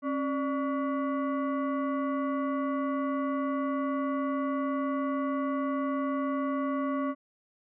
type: tone with frequency modulation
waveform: sine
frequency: 270.6 Hz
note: C#4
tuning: 42 cents flat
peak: -27 dBFS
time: 0.02-7.15 s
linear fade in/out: 50 ms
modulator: 861 Hz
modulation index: 0.93
effects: none